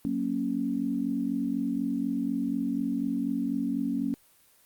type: chord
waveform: sine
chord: F# major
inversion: none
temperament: equal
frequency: 185 / 233.1 / 277.2 Hz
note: F#3 / A#3 / C#4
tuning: 0 / 0 / 0 cents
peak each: -35 / -30 / -29 dBFS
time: 0.05-4.14 s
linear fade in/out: 0 ms
effects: white hiss -61 dBFS RMS until 4.65 s + Opus 24 kbps